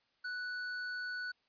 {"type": "tone with hard clipping", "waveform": "sine", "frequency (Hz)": 1482, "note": "F#6", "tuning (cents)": 2, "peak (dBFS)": -39, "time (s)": [0.24, 1.32], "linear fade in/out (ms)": 10, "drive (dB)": 17, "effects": ["white hiss -75 dBFS RMS until 1.48 s", "resampled to 11025 Hz"]}